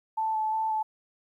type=tone with vibrato; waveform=sine; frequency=875 Hz; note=A5; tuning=10 cents flat; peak=-25 dBFS; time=0.17-0.83 s; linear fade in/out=10 ms; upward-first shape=square; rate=2.8 Hz; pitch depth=12 cents each way; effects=11-bit